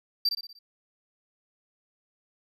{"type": "tone with echo", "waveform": "triangle", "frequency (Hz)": 4683, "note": "D8", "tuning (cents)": -6, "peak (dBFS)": -20, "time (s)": [0.25, 0.29], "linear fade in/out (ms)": 5, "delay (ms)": 60, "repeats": 5, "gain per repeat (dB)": -6, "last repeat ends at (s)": 0.59, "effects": []}